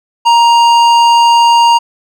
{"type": "tone with hard clipping", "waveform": "sine", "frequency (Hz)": 937, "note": "A#5", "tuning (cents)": 9, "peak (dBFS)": -6, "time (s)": [0.25, 1.79], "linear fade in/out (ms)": 20, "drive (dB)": 12, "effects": []}